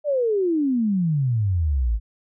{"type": "exponential sweep", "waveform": "sine", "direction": "down", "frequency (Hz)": [610, 50.8], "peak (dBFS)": -18, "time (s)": [0.04, 2], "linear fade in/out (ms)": 50, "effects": []}